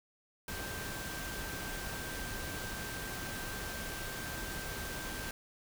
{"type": "tone in noise", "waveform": "sine", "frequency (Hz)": 1568, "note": "G6", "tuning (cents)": 0, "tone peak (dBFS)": -45, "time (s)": [0.48, 5.31], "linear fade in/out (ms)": 2, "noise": "pink", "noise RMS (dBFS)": -41, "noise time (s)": [0.48, 5.31], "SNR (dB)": -7, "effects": []}